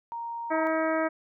sine tone, 932.3 Hz, A#5, in tune, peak -32 dBFS, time 0.12-0.67 s, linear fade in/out 0 ms
harmonic tone, 319.4 Hz, D#4, 45 cents sharp, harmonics 1 / 2 / 3 / 4 / 5 / 6 / 7, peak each -29 / -27 / -35 / -33 / -35 / -38 / -40 dBFS, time 0.5-1.09 s, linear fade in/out 20 ms
effects none

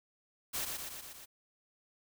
white noise with echo, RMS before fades -36 dBFS, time 0.53-0.66 s, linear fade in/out 20 ms, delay 120 ms, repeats 5, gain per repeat -3 dB, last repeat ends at 1.26 s, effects none

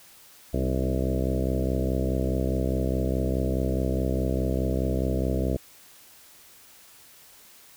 harmonic tone with a mistuned harmonic, 64.8 Hz, C2, 16 cents flat, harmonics 1 / 2 / 3 / 4 / 5 / 6 / 7 / 8 / 9 / 10, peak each -27 / -30 / -32 / -33 / -34 / -35 / -35 / -36 / -37 / -37 dBFS, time 0.53-5.57 s, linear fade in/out 10 ms, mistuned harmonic 4, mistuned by +28 cents, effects white hiss -52 dBFS RMS until 7.76 s

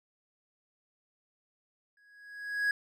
triangle tone with exponential growth, 1661.2 Hz, G#6, in tune, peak -22 dBFS, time 1.97-2.71 s, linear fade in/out 2 ms, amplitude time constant 160 ms, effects none

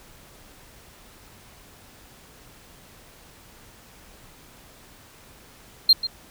sine tone with echo, 4186 Hz, C8, in tune, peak -8 dBFS, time 5.89-5.93 s, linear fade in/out 5 ms, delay 140 ms, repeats 1, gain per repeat -15 dB, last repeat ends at 6.07 s, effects tanh soft clip ceiling -8 dBFS + pink hiss -50 dBFS RMS until 6.3 s

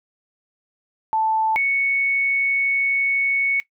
sine tone pair in turn, 880 / 2217 Hz, A5 / C#7, 0 / 0 cents, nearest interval octave + major third, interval 1600 cents, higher second, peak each -17 dBFS, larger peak neither, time 1.13-1.56 / 1.56-3.6 s, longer second, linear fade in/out 0 ms, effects noise-tail reverb RT60 0.1 s tail -18 dB re dry

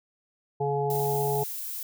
harmonic tone, 141.4 Hz, C#3, 35 cents sharp, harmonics 1 / 3 / 5 / 6, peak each -30 / -27 / -33 / -31 dBFS, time 0.6-1.44 s, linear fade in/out 10 ms
violet noise, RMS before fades -35 dBFS, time 0.9-1.83 s, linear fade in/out 2 ms
effects none

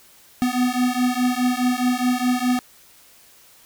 square beating tone pair, 246.9 / 251.7 Hz, B3 / B3, 0 / +33 cents, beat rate 4.8 Hz, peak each -22 dBFS, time 0.42-2.59 s, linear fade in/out 0 ms, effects white hiss -51 dBFS RMS until 3.65 s

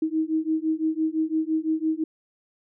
sine beating tone pair, 313.9 / 319.8 Hz, D#4 / D#4, +15 / +48 cents, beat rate 5.9 Hz, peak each -25 dBFS, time 0.02-2.04 s, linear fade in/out 5 ms, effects none

